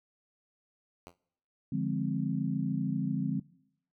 5% pulse tone with exponential decay, 87.31 Hz, F2, in tune, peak -33 dBFS, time 1.07-1.17 s, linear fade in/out 0 ms, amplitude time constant 21 ms
sine chord, D half-diminished seventh, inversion none, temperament equal with one note detuned, 147.26 / 174.61 / 207.7 / 261.6 Hz, D3 / F3 / Ab3 / C4, +5 / 0 / 0 / 0 cents, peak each -34 dBFS, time 1.72-3.4 s, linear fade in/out 5 ms
effects noise-tail reverb RT60 0.8 s tail -23 dB re dry

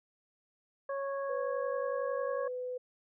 harmonic tone, 552 Hz, C#5, 7 cents flat, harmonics 1 / 2 / 3, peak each -34 / -40 / -46 dBFS, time 0.89-2.48 s, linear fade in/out 5 ms
sine tone, 501 Hz, B4, 25 cents sharp, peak -35 dBFS, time 1.29-2.78 s, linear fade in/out 10 ms
effects none

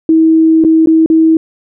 sine tone with dropouts, 321.5 Hz, E4, 43 cents flat, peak -4 dBFS, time 0.09-1.37 s, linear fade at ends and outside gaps 2 ms, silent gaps 0.64-0.647 / 0.86-0.872 / 1.061-1.1 s, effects none

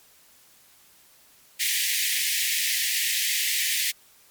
pink high-pass noise, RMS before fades -25 dBFS, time 1.59-3.92 s, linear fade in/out 20 ms, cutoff 1800 Hz, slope 96 dB/octave, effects white hiss -56 dBFS RMS until 4.3 s + MP3 96 kbps

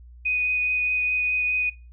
sine tone with vibrato, 2489 Hz, D#7, in tune, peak -21 dBFS, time 0.25-1.7 s, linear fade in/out 10 ms, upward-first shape sine, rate 4.8 Hz, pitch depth 9 cents each way, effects noise-tail reverb RT60 0.3 s tail -22 dB re dry + added 60 Hz sine -43 dBFS peak until 1.92 s

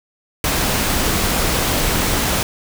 pink noise, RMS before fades -18 dBFS, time 0.44-2.43 s, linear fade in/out 2 ms, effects none

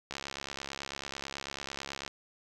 click train, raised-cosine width 0.2 ms, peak -20 dBFS, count 137, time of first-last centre 0.11-2.078 s, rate 69.1 Hz, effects none

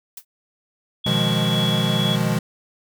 blue noise with exponential decay, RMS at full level -29 dBFS, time 0.17-0.25 s, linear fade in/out 5 ms, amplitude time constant 16 ms
sine tone with tremolo, 3359 Hz, G#7, 19 cents sharp, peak -22 dBFS, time 1.04-2.16 s, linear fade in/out 10 ms, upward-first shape sine, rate 2.1 Hz, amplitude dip 30%
square chord, F half-diminished seventh, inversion second, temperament equal, 123.47 / 155.56 / 174.61 / 207.7 Hz, Cb3 / Eb3 / F3 / Ab3, 0 / 0 / 0 / 0 cents, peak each -25 dBFS, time 1.06-2.39 s, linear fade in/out 5 ms
effects none

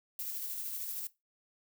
violet noise with tremolo, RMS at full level -38 dBFS, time 0.19-1.07 s, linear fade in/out 2 ms, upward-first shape square, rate 13 Hz, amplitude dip 25%, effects noise-tail reverb RT60 0.2 s tail -18 dB re dry

